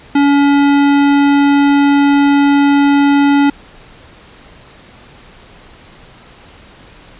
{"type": "tone with hard clipping", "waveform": "sine", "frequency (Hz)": 283.4, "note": "C#4", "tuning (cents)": 38, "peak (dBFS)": -9, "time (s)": [0.15, 3.5], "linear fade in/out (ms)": 5, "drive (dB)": 18, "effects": ["pink hiss -40 dBFS RMS until 7.19 s", "resampled to 8000 Hz"]}